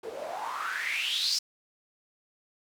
white noise with band-pass filter sweep, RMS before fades -32 dBFS, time 0.03-1.39 s, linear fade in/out 5 ms, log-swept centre 420 to 5300 Hz, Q 7.7, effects none

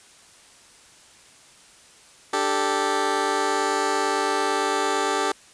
15% pulse chord, D suspended fourth, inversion none, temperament just, 293.7 / 391.6 / 440.5 Hz, D4 / G4 / A4, 0 / -2 / +2 cents, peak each -23 / -18 / -20 dBFS, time 2.33-5.32 s, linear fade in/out 5 ms, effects white hiss -51 dBFS RMS until 5.53 s + resampled to 22050 Hz

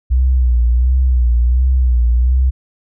sine tone with vibrato, 61.74 Hz, B1, in tune, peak -9 dBFS, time 0.1-2.51 s, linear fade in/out 20 ms, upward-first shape sine, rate 1.4 Hz, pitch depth 76 cents each way, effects none

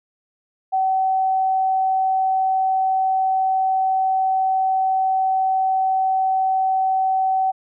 sine tone, 761 Hz, F#5, 48 cents sharp, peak -16 dBFS, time 0.72-7.52 s, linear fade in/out 20 ms, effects none

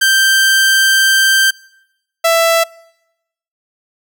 sawtooth tone pair in turn, 1568 / 663.5 Hz, G6 / E5, 0 / +11 cents, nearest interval octave + minor third, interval 1489 cents, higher first, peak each -5 dBFS, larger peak neither, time 0.01-1.51 / 2.24-2.64 s, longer first, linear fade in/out 10 ms, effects noise-tail reverb RT60 0.9 s tail -25 dB re dry

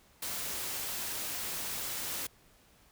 white noise, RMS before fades -37 dBFS, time 0.22-2.27 s, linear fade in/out 5 ms, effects pink hiss -63 dBFS RMS until 2.91 s

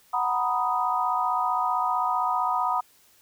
sine chord, B major seventh, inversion second, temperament equal, 740 / 932.3 / 987.8 / 1244.5 Hz, F#5 / A#5 / B5 / D#6, 0 / 0 / 0 / 0 cents, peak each -28 / -30 / -27 / -27 dBFS, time 0.13-2.81 s, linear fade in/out 10 ms, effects white hiss -59 dBFS RMS until 3.21 s

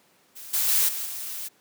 blue noise with level steps, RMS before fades -41 / -24 / -21 / -31 / -34 dBFS, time 0.35-1.49 s, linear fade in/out 20 ms, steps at 0.53 / 0.68 / 0.88 / 1.05 s, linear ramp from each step 10 ms, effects pink hiss -61 dBFS RMS until 1.6 s + high-pass 200 Hz 12 dB/octave

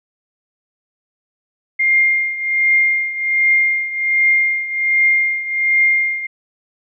sine tone with tremolo, 2115 Hz, C7, 18 cents sharp, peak -9 dBFS, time 1.79-6.27 s, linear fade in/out 10 ms, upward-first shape triangle, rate 1.3 Hz, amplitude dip 80%, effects none

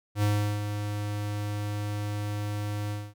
square tone with ADSR envelope, 103.83 Hz, G#2, in tune, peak -22 dBFS, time 0.15-3.14 s, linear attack 78 ms, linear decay 370 ms, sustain -8 dB, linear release 230 ms, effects none

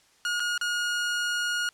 sawtooth tone with dropouts, 1436 Hz, F6, 48 cents sharp, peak -22 dBFS, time 0.25-1.69 s, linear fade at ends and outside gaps 1 ms, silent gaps 0.397-0.402 / 0.578-0.612 s, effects white hiss -61 dBFS RMS until 1.73 s + low-pass 8000 Hz 12 dB/octave

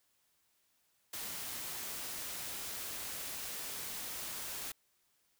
white noise, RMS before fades -42 dBFS, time 1.13-4.72 s, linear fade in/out 5 ms, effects white hiss -75 dBFS RMS until 5.39 s

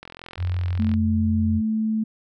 click train, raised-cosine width 0.3 ms, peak -22 dBFS, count 40, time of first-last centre 0.03-0.939 s, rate 42.9 Hz
sine tone with pitch glide, 89.7 to 88.52 Hz, F2 to F2, +47 to +24 cents, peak -21 dBFS, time 0.37-1.62 s, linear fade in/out 50 ms, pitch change -23 cents, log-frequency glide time 0.83-1.08 s
sine tone, 218.9 Hz, A3, 9 cents flat, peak -20 dBFS, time 0.79-2.04 s, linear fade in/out 10 ms
effects none

